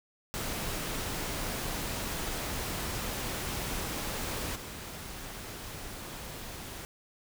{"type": "noise with level steps", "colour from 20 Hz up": "pink", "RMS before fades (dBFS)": [-35, -42], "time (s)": [0.34, 6.85], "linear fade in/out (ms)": 0, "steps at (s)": 4.55, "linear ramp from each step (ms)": 10, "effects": []}